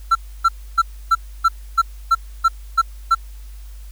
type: tone bursts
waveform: triangle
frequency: 1348 Hz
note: E6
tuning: 38 cents sharp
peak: -8 dBFS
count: 10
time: 0.11-3.15 s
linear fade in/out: 10 ms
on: 43 ms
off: 290 ms
effects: added 50 Hz sine -33 dBFS peak until 3.91 s + white hiss -51 dBFS RMS until 3.91 s